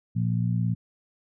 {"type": "harmonic tone", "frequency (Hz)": 58.2, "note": "A#1", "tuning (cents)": -2, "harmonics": [2, 3, 4], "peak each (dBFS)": [-24, -27, -35], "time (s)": [0.15, 0.75], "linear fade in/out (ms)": 20, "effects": []}